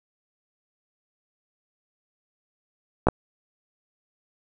clicks, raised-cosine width 1 ms, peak -4 dBFS, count 2, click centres 3.07 / 3.086 s, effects none

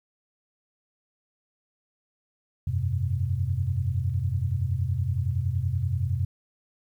sine chord, F suspended second, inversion none, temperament equal with one note detuned, 87.31 / 98 / 127.68 Hz, F2 / G2 / C3, 0 / 0 / -42 cents, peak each -28 dBFS, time 2.67-6.25 s, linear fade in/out 5 ms, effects 10-bit

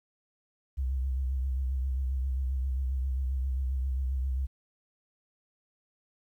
sine tone with vibrato, 65.41 Hz, C2, in tune, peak -27 dBFS, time 0.77-4.47 s, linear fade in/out 20 ms, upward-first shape triangle, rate 7.5 Hz, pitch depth 76 cents each way, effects 11-bit

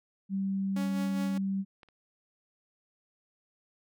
sine tone, 194.3 Hz, G3, 15 cents flat, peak -28 dBFS, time 0.29-1.65 s, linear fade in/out 50 ms
sawtooth tone with tremolo, 279.3 Hz, C#4, 13 cents sharp, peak -31 dBFS, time 0.76-1.38 s, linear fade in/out 5 ms, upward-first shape sine, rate 4.9 Hz, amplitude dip 45%
clicks, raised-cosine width 0.3 ms, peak -35 / -44 dBFS, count 2, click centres 1.832 / 1.887 s
effects none

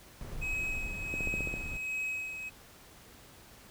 brown noise, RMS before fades -40 dBFS, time 0.21-1.77 s, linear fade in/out 0 ms
triangle tone with tremolo, 2547 Hz, D#7, 40 cents sharp, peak -30 dBFS, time 0.41-2.5 s, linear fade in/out 20 ms, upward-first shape sine, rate 1.4 Hz, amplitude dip 55%
click train, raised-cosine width 2 ms, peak -25 dBFS, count 7, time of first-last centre 1.14-1.54 s, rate 15 Hz
effects pink hiss -55 dBFS RMS until 3.7 s

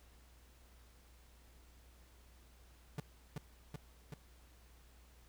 45% pulse tone with echo, 146.1 Hz, D3, 9 cents flat, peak -38 dBFS, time 2.98-3 s, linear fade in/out 2 ms, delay 380 ms, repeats 3, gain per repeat -2 dB, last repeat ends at 4.14 s, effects added 60 Hz sine -61 dBFS peak until 5.28 s + pink hiss -67 dBFS RMS until 5.28 s

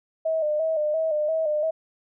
sine tone with vibrato, 622.3 Hz, D#5, in tune, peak -21 dBFS, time 0.25-1.71 s, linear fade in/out 10 ms, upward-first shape square, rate 2.9 Hz, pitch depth 54 cents each way, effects none

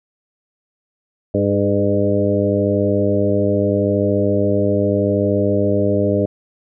harmonic tone with a mistuned harmonic, 100.8 Hz, G2, 49 cents sharp, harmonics 1 / 2 / 3 / 4 / 5 / 6, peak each -21 / -21 / -21 / -21 / -21 / -21 dBFS, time 1.34-6.26 s, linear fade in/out 5 ms, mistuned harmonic 4, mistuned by +32 cents, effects none

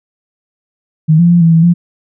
sine tone with pitch steps, 157 / 172 / 173.3 / 165.3 / 163.6 / 172.9 Hz, D#3 / F3 / F3 / E3 / E3 / F3, +16 / -26 / -13 / +5 / -13 / -17 cents, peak -4 dBFS, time 1.08-1.74 s, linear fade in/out 20 ms, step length 110 ms, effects none

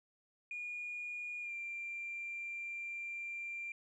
sine tone with pitch glide, 2437 to 2372 Hz, D#7 to D7, -37 to +17 cents, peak -39 dBFS, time 0.51-3.72 s, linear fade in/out 2 ms, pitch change -46 cents, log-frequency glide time 1.41-1.53 s, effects tanh soft clip ceiling -35 dBFS

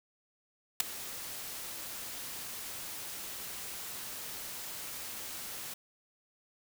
white noise with ADSR envelope, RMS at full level -22 dBFS, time 0.8-5.74 s, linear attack 4 ms, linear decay 7 ms, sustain -20 dB, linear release 5 ms, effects none

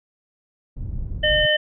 pink low-pass noise, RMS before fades -28 dBFS, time 0.76-1.47 s, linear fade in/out 10 ms, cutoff 110 Hz, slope 12 dB/octave
harmonic tone, 608 Hz, D#5, 40 cents flat, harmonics 1 / 3 / 5, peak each -20 / -20 / -20 dBFS, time 1.23-1.57 s, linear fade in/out 10 ms
effects none

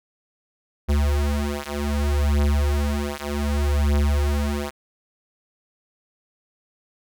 square beating tone pair, 72 / 72.65 Hz, D2 / D2, -34 / -18 cents, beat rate 0.65 Hz, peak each -23 dBFS, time 0.88-4.71 s, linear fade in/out 20 ms, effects none

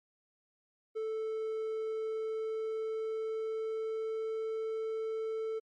triangle tone with pitch glide, 439.9 to 442.7 Hz, A4 to A4, 0 to +11 cents, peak -31 dBFS, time 0.95-5.6 s, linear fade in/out 20 ms, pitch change +11 cents, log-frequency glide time 1.65-4.45 s, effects MP3 48 kbps

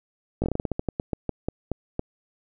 slowing click train, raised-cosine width 2 ms, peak -12 dBFS, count 17, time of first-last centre 0.42-1.994 s, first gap 18 ms, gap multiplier 1.2, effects none

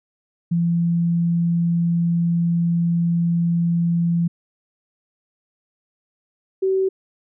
sine tone pair in turn, 170 / 381.6 Hz, F3 / G4, -46 / -47 cents, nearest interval octave + major second, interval 1399 cents, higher second, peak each -16 dBFS, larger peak neither, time 0.51-4.28 / 6.62-6.89 s, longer first, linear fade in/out 10 ms, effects none

